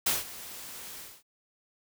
white noise with ADSR envelope, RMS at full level -25 dBFS, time 0.06-1.23 s, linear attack 7 ms, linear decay 170 ms, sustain -18 dB, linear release 240 ms, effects none

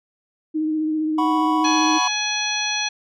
sine tone with vibrato, 311.1 Hz, D#4, in tune, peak -19 dBFS, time 0.54-1.99 s, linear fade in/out 20 ms, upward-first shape triangle, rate 15 Hz, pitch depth 27 cents each way
triangle chord, F# suspended fourth, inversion none, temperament just, 740 / 986.7 / 1110 Hz, F#5 / B5 / C#6, 0 / -2 / +2 cents, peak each -24 / -19 / -24 dBFS, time 1.18-2.08 s, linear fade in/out 5 ms
harmonic tone, 840 Hz, G#5, 19 cents sharp, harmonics 1 / 2 / 3 / 4 / 5 / 7, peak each -30 / -30 / -26 / -28 / -27 / -28 dBFS, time 1.64-2.89 s, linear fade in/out 10 ms
effects none

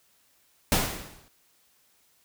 pink noise with exponential decay, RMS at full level -20 dBFS, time 0.72-1.28 s, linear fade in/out 0 ms, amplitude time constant 120 ms, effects white hiss -65 dBFS RMS until 2.24 s

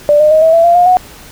sine tone with pitch steps, 589 / 607.7 / 626.9 / 646.8 / 667.3 / 688.4 / 710.2 / 732.7 Hz, D5 / D#5 / D#5 / E5 / E5 / F5 / F5 / F#5, +5 / -41 / +13 / -33 / +21 / -25 / +29 / -17 cents, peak -4 dBFS, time 0.09-0.97 s, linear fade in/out 0 ms, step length 110 ms, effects pink hiss -35 dBFS RMS until 1.31 s

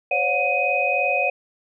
sine tone cluster, 520 / 563 / 723 / 2506 Hz, C5 / C#5 / F#5 / D#7, -11 / +27 / -40 / +12 cents, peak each -28 / -25 / -24 / -21 dBFS, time 0.11-1.3 s, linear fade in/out 5 ms, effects none

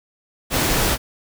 pink noise, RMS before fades -19 dBFS, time 0.5-0.98 s, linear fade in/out 50 ms, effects none

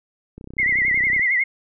click train, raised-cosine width 3 ms, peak -24 dBFS, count 27, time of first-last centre 0.38-1.195 s, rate 31.9 Hz
sine tone with vibrato, 2045 Hz, C7, 40 cents flat, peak -16 dBFS, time 0.58-1.44 s, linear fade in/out 10 ms, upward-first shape triangle, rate 11 Hz, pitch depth 120 cents each way
effects none

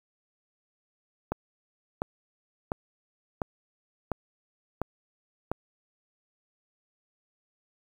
click train, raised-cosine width 1 ms, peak -14 dBFS, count 7, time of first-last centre 1.32-5.516 s, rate 1.43 Hz, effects 8-bit

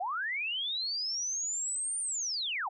sine linear two-way sweep, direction up then down, 667 to 9110 to 667 Hz, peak -31 dBFS, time 0-2.69 s, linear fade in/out 10 ms, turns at 2 s, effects none

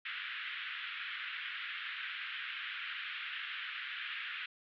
pink band-pass noise, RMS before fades -42 dBFS, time 0.05-4.46 s, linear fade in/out 5 ms, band 1400 to 3400 Hz, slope 48 dB/octave, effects none

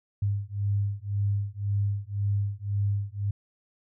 sine beating tone pair, 100.2 / 102.1 Hz, G2 / G#2, +38 / -29 cents, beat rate 1.9 Hz, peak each -28 dBFS, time 0.22-3.31 s, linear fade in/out 5 ms, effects none

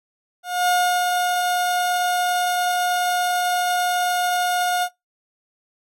30% pulse tone with ADSR envelope, 717 Hz, F5, 45 cents sharp, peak -13 dBFS, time 0.43-4.89 s, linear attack 250 ms, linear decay 360 ms, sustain -3 dB, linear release 56 ms, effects noise-tail reverb RT60 0.2 s tail -25 dB re dry + AAC 48 kbps

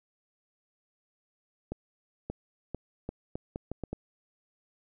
accelerating click train, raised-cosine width 2 ms, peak -21 dBFS, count 9, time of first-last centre 1.72-3.93 s, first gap 580 ms, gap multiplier 0.77, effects none

